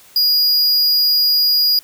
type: tone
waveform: square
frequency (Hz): 4879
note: D#8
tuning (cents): -35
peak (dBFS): -12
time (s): 0.16-1.79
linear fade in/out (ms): 2
effects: white hiss -46 dBFS RMS until 1.83 s